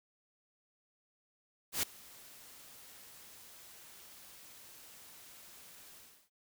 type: noise with ADSR envelope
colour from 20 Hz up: white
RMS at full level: -31 dBFS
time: 1.72-6.3 s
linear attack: 110 ms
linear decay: 5 ms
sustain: -24 dB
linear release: 350 ms
effects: none